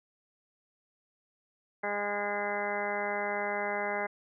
harmonic tone with a mistuned harmonic, 204.7 Hz, G#3, 25 cents flat, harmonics 1 / 2 / 3 / 4 / 5 / 6 / 7 / 8 / 9 / 10, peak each -44 / -38 / -36 / -36 / -42 / -45 / -42 / -40 / -46 / -37 dBFS, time 1.83-4.07 s, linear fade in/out 10 ms, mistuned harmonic 9, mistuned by -26 cents, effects none

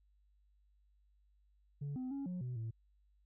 sine tone with pitch steps, 142.8 / 255.8 / 276.8 / 180.3 / 124.9 / 112.8 Hz, D3 / C4 / C#4 / F#3 / B2 / A2, -48 / -39 / -2 / -45 / +20 / +44 cents, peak -36 dBFS, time 1.81-2.71 s, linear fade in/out 10 ms, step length 150 ms, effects tanh soft clip ceiling -37 dBFS + added 50 Hz sine -68 dBFS peak until 3.25 s

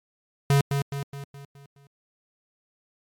square tone with echo, 140.2 Hz, C#3, 20 cents sharp, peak -17 dBFS, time 0.5-0.61 s, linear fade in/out 2 ms, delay 210 ms, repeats 6, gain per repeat -6 dB, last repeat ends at 1.87 s, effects MP3 96 kbps

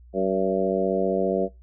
harmonic tone with a mistuned harmonic, 95 Hz, F#2, 46 cents sharp, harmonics 2 / 3 / 4 / 5 / 6 / 7, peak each -28 / -31 / -26 / -27 / -27 / -29 dBFS, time 0.13-1.49 s, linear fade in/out 50 ms, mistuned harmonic 7, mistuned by +17 cents, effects noise-tail reverb RT60 0.2 s tail -20 dB re dry + added 60 Hz sine -46 dBFS peak until 1.62 s

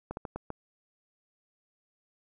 slowing click train, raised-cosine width 1 ms, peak -22 dBFS, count 5, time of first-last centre 0.11-0.504 s, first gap 61 ms, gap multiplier 1.33, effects none

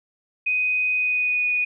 sine tone with pitch glide, 2500 to 2471 Hz, D#7 to D#7, +8 to -13 cents, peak -19 dBFS, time 0.46-1.65 s, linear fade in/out 10 ms, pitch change -21 cents, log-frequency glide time 0.95-1.49 s, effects none

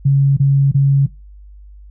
sine tone bursts, 138.59 Hz, C#3, in tune, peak -8 dBFS, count 3, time 0.05-1.064 s, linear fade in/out 10 ms, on 320 ms, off 27 ms, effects noise-tail reverb RT60 0.2 s tail -17 dB re dry + added 50 Hz sine -36 dBFS peak until 1.9 s

